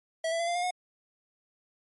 square tone with pitch steps, 651 / 665.1 / 679.4 / 694.1 / 709.1 / 724.4 Hz, E5 / E5 / F5 / F5 / F5 / F#5, -22 / +15 / -48 / -11 / +26 / -37 cents, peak -28 dBFS, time 0.24-0.708 s, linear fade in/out 5 ms, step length 78 ms, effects MP3 48 kbps

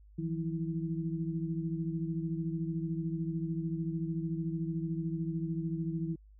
sine tone cluster, 160.9 / 174.4 / 326.6 Hz, E3 / F3 / E4, -42 / -2 / -16 cents, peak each -34 / -38 / -38 dBFS, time 0.18-6.16 s, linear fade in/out 10 ms, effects added 51 Hz sine -54 dBFS peak until 6.39 s

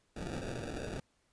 blue noise with sample-and-hold, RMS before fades -40 dBFS, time 0.16-1 s, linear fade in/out 5 ms, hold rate 1050 Hz, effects pink hiss -74 dBFS RMS until 1.32 s + resampled to 22050 Hz

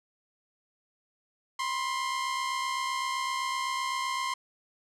sawtooth tone pair together, 987.8 / 1055.6 Hz, B5 / C6, 0 / +15 cents, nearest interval minor second, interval 115 cents, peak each -33 / -26 dBFS, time 1.59-4.34 s, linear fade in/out 5 ms, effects low-pass 8000 Hz 12 dB/octave

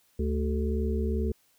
harmonic tone with a mistuned harmonic, 73.42 Hz, D2, in tune, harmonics 1 / 3 / 5 / 6, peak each -27 / -32 / -34 / -35 dBFS, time 0.19-1.32 s, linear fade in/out 5 ms, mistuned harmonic 5, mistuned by +52 cents, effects white hiss -66 dBFS RMS until 1.58 s

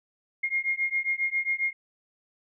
sine beating tone pair, 2132 / 2139.4 Hz, C7 / C7, +32 / +38 cents, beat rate 7.4 Hz, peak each -28 dBFS, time 0.43-1.73 s, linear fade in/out 10 ms, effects none

